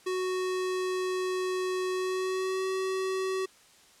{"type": "tone with pitch glide", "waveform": "square", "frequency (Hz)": [370, 378.6], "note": ["F#4", "F#4"], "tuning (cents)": [0, 40], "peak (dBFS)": -29, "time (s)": [0.06, 3.46], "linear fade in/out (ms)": 10, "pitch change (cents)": 40, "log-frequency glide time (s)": [1.91, 2.67], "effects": ["white hiss -58 dBFS RMS until 4 s", "low-pass 9000 Hz 12 dB/octave"]}